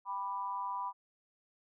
sine tone with amplitude modulation, 987.8 Hz, B5, in tune, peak -31 dBFS, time 0.05-0.93 s, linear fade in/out 50 ms, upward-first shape sine, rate 196 Hz, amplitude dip 80%, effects none

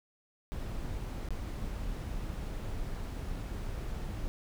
brown noise with dropouts, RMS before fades -37 dBFS, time 0.52-4.28 s, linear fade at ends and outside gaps 0 ms, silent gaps 1.287-1.306 s, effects none

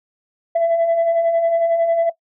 sine beating tone pair, 659.3 / 670.3 Hz, E5 / E5, 0 / +29 cents, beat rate 11 Hz, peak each -21 / -13 dBFS, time 0.55-2.1 s, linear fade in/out 10 ms, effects noise-tail reverb RT60 0.1 s tail -17 dB re dry + tanh soft clip ceiling -11 dBFS

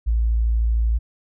sine tone, 56.5 Hz, A1, 47 cents sharp, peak -16 dBFS, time 0.06-0.99 s, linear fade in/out 20 ms, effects none

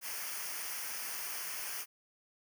white noise with comb filter, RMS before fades -40 dBFS, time 0.01-1.86 s, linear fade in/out 50 ms, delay 0.26 ms, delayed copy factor -0.75, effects none

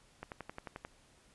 click train, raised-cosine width 0.5 ms, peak -27 dBFS, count 8, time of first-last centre 0.23-0.849 s, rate 11.3 Hz, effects pink hiss -65 dBFS RMS until 1.34 s + resampled to 24000 Hz

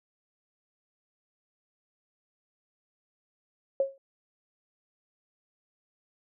sine tone with exponential decay, 544 Hz, C#5, 33 cents flat, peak -19 dBFS, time 3.8-3.98 s, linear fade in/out 2 ms, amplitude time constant 37 ms, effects none

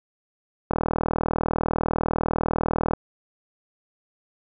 click train, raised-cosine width 1 ms, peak -8 dBFS, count 90, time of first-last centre 0.71-2.935 s, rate 40 Hz, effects none

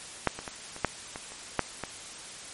clicks, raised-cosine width 0.5 ms, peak -7 / -21 / -20 / -25 / -8 / -21 / -28 / -8 / -17 dBFS, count 9, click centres 0.273 / 0.39 / 0.478 / 0.764 / 0.847 / 1.159 / 1.32 / 1.593 / 1.837 s, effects white hiss -43 dBFS RMS until 2.53 s + MP3 48 kbps

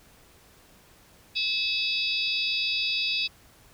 sine tone cluster, 2597 / 3451 / 3823 / 4642 / 5000 Hz, E7 / A7 / A#7 / D8 / D#8, -26 / -34 / +43 / -21 / +8 cents, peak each -29 / -33 / -30 / -32 / -33 dBFS, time 1.35-3.28 s, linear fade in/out 20 ms, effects pink hiss -56 dBFS RMS until 3.73 s

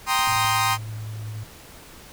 sawtooth chord, C minor seventh, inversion second, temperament equal, 784 / 932.3 / 1046.5 / 1244.5 Hz, G5 / Bb5 / C6 / Eb6, 0 / 0 / 0 / 0 cents, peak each -22 / -23 / -20 / -21 dBFS, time 0.06-0.78 s, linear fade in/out 50 ms
clicks, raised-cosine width 5 ms, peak -29 dBFS, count 5, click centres 0.192 / 0.275 / 0.324 / 0.36 / 0.448 s
sine tone with pitch glide, 108.7 to 107.76 Hz, A2 to A2, -21 to -36 cents, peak -30 dBFS, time 0.28-1.44 s, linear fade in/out 10 ms, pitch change -15 cents, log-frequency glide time 0.88-1.27 s
effects pink hiss -45 dBFS RMS until 2.12 s

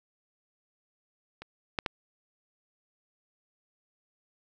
clicks, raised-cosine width 0.3 ms, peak -26 / -12 / -13 dBFS, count 3, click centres 1.42 / 1.788 / 1.862 s, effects none

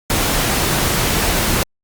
pink noise, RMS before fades -17 dBFS, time 0.1-1.63 s, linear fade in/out 0 ms, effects Opus 48 kbps

